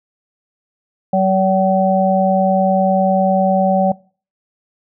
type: harmonic tone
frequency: 190 Hz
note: F#3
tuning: 46 cents sharp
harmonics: 1 / 3 / 4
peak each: -16 / -16 / -16 dBFS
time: 1.13-3.92 s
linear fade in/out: 5 ms
effects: noise-tail reverb RT60 0.4 s tail -22 dB re dry